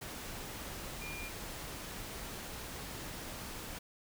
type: tone in noise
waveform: sine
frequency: 2407 Hz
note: D7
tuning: 42 cents sharp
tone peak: -44 dBFS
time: 1.01-1.29 s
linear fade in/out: 10 ms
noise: pink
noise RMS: -44 dBFS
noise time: 0.01-3.79 s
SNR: -3 dB
effects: none